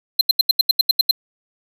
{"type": "tone bursts", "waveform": "square", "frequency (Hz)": 4105, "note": "C8", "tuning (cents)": -34, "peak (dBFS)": -9, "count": 10, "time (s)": [0.19, 1.111], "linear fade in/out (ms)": 5, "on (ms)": 21, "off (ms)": 79, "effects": []}